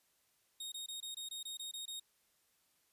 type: tone bursts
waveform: sawtooth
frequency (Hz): 3729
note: A#7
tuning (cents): 0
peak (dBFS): -39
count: 10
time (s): 0.6-1.998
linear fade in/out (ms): 5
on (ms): 120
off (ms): 22
effects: white hiss -75 dBFS RMS until 2.92 s + resampled to 32000 Hz

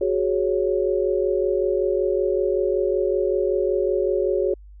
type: chord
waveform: sine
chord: F# suspended second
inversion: none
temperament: equal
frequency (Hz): 370 / 415.3 / 554.4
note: F#4 / G#4 / C#5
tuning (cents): 0 / 0 / 0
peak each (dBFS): -22 / -23 / -24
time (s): 0.01-4.54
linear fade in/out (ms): 5
effects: added 50 Hz sine -41 dBFS peak until 4.8 s

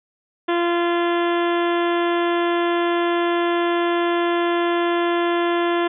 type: harmonic tone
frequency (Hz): 344.7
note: F4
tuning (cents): -23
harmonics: 1 / 2 / 3 / 4 / 5 / 6 / 7 / 8 / 9 / 10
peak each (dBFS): -19 / -25 / -26 / -31 / -30 / -35 / -39 / -37 / -37 / -37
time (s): 0.48-5.88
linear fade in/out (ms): 10
effects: none

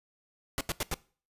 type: noise bursts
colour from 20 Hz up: pink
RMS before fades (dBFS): -31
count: 4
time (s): 0.58-0.941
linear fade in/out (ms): 0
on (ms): 28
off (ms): 83
effects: noise-tail reverb RT60 0.4 s tail -21 dB re dry + resampled to 32000 Hz

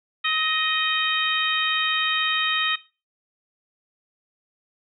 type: harmonic tone with a mistuned harmonic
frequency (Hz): 622.3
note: D#5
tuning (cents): 0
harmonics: 2 / 3 / 4 / 5 / 6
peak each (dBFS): -27 / -27 / -27 / -27 / -27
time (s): 0.24-2.76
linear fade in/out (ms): 10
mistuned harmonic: 2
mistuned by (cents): +35
effects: noise-tail reverb RT60 0.3 s tail -17 dB re dry

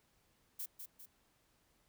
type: noise with echo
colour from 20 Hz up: violet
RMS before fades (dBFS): -42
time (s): 0.59-0.66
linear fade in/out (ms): 10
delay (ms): 200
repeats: 2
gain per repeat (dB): -6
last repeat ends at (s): 1.06
effects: pink hiss -74 dBFS RMS until 1.88 s

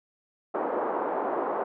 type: band-pass noise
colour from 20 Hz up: pink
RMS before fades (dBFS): -29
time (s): 0.54-1.64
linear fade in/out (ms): 10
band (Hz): 350 to 1100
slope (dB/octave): 24
effects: none

